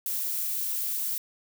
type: noise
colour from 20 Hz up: violet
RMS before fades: -30 dBFS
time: 0.06-1.18 s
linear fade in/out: 2 ms
effects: none